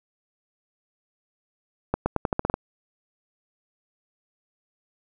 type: accelerating click train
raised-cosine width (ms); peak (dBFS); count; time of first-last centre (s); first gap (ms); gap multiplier
1; -8; 9; 1.94-2.541; 120; 0.86
effects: none